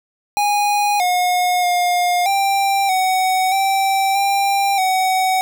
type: tone with pitch steps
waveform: square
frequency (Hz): 823 / 721 / 711 / 788 / 749 / 778 / 793 / 751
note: G#5 / F#5 / F5 / G5 / F#5 / G5 / G5 / F#5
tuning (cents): -16 / -45 / +31 / +9 / +21 / -13 / +20 / +26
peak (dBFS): -15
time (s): 0.37-5.41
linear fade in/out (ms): 0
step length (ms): 630
effects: 9-bit